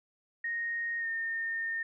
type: tone with pitch glide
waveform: sine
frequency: 1862 to 1824.7 Hz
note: A#6 to A#6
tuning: -2 to -37 cents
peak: -31 dBFS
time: 0.44-1.83 s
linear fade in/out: 5 ms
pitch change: -35 cents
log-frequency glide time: 0.99-1.07 s
effects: none

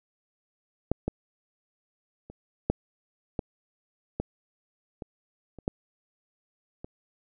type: clicks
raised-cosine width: 2 ms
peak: -10 / -14 / -30 / -9 / -15 / -15 / -23 / -30 / -13 / -25 dBFS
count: 10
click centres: 0.916 / 1.08 / 2.3 / 2.7 / 3.392 / 4.2 / 5.022 / 5.587 / 5.679 / 6.845 s
effects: none

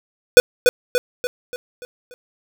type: tone with echo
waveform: square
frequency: 493.9 Hz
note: B4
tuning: in tune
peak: -3 dBFS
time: 0.37-0.4 s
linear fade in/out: 0 ms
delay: 290 ms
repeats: 6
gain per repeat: -6 dB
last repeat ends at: 2.14 s
effects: none

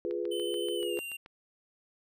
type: chord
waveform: sine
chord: F diminished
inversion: none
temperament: equal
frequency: 349.2 / 415.3 / 493.9 Hz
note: F4 / Ab4 / Cb5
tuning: 0 / 0 / 0 cents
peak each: -34 / -35 / -36 dBFS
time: 0.05-0.99 s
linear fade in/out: 0 ms
type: click train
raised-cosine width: 0.3 ms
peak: -33 dBFS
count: 9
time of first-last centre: 0.11-1.261 s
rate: 6.95 Hz
type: tone with pitch glide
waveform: square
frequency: 3046 to 2777 Hz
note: F#7 to F7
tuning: +50 to -10 cents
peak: -38 dBFS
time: 0.31-1.17 s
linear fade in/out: 10 ms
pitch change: -160 cents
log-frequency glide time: 0.75-0.94 s
effects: none

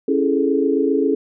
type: chord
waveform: sine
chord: A major seventh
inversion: first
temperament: just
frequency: 275 / 330 / 412.5 / 440 Hz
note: C#4 / E4 / G#4 / A4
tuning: -14 / +2 / -12 / 0 cents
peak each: -19 / -22 / -20 / -21 dBFS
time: 0.08-1.15 s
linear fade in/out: 5 ms
effects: none

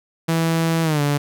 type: tone with pitch glide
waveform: sawtooth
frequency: 164.2 to 144.61 Hz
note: E3 to D3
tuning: -6 to -26 cents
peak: -13 dBFS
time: 0.28-1.18 s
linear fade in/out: 10 ms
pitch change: -220 cents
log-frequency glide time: 0.83-1.01 s
effects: none

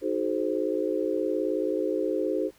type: chord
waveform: sine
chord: D# diminished seventh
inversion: none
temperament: equal with one note detuned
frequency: 311.1 / 370 / 429 / 523.3 Hz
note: D#4 / F#4 / A4 / C5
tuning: 0 / 0 / -44 / 0 cents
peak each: -30 dBFS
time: 0.01-2.51 s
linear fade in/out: 50 ms
effects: pink hiss -59 dBFS RMS until 2.58 s

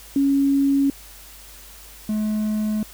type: tone pair in turn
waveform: sine / triangle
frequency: 277.2 / 213.8 Hz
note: C#4 / A3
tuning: 0 / -49 cents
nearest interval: major third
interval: 449 cents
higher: first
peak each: -15 / -18 dBFS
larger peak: first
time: 0.16-0.9 / 2.09-2.83 s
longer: neither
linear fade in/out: 2 ms
effects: added 50 Hz sine -46 dBFS peak until 2.93 s + white hiss -44 dBFS RMS until 2.93 s

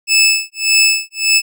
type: tone with tremolo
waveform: 20% pulse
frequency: 2619 Hz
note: E7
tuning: 12 cents flat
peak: -3 dBFS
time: 0.07-1.42 s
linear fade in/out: 50 ms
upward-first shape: sine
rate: 1.7 Hz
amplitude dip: 100%
effects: none

